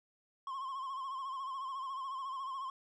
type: tone with vibrato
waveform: triangle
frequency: 1068 Hz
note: C6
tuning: 35 cents sharp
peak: -36 dBFS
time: 0.47-2.7 s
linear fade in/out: 2 ms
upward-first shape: sine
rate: 14 Hz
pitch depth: 68 cents each way
effects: resampled to 22050 Hz